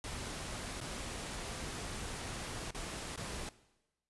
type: noise with dropouts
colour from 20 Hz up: pink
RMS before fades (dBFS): -42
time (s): 0.04-3.49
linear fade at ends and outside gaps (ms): 1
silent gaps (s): 0.804-0.812 / 2.707-2.747 / 3.16-3.175
effects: noise-tail reverb RT60 1.0 s tail -18 dB re dry + resampled to 24000 Hz